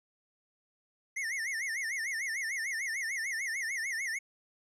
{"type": "tone with vibrato", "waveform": "square", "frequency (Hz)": 1975.5, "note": "B6", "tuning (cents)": 0, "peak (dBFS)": -33, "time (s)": [1.16, 4.19], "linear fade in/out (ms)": 10, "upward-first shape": "sine", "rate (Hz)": 6.7, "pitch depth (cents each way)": 190, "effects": ["low-pass 10000 Hz 12 dB/octave"]}